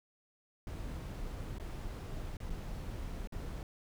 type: noise with dropouts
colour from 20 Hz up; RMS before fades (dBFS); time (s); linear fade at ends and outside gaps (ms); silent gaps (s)
brown; -41; 0.67-3.63; 1; 1.584-1.598 / 2.369-2.402 / 2.498-2.502 / 3.273-3.323
effects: none